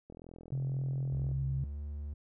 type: click train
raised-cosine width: 2 ms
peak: -36 dBFS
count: 52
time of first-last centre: 0.1-1.314 s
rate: 42 Hz
type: tone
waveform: sine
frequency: 134.5 Hz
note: C3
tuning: 48 cents sharp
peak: -31 dBFS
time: 0.52-1.64 s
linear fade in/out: 2 ms
type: tone with pitch glide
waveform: triangle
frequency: 69.3 to 73.08 Hz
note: C#2 to D2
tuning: 0 to -8 cents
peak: -35 dBFS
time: 1.12-2.14 s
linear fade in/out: 10 ms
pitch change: +92 cents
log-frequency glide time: 1.52-1.8 s
effects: none